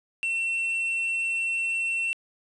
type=tone; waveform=triangle; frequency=2703 Hz; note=E7; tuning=43 cents sharp; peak=-23 dBFS; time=0.23-2.13 s; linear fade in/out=0 ms; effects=resampled to 24000 Hz + 9-bit